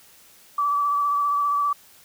sine tone with vibrato, 1154 Hz, D6, 31 cents flat, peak -19 dBFS, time 0.58-1.73 s, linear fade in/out 5 ms, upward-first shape triangle, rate 15 Hz, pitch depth 27 cents each way, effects white hiss -52 dBFS RMS until 2.04 s

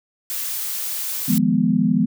blue noise, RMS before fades -26 dBFS, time 0.3-1.38 s, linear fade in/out 0 ms
sine chord, F half-diminished seventh, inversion third, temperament equal, 155.56 / 174.61 / 207.7 / 246.9 Hz, Eb3 / F3 / Ab3 / Cb4, 0 / 0 / 0 / 0 cents, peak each -25 / -21 / -19 / -19 dBFS, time 1.28-2.06 s, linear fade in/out 10 ms
effects none

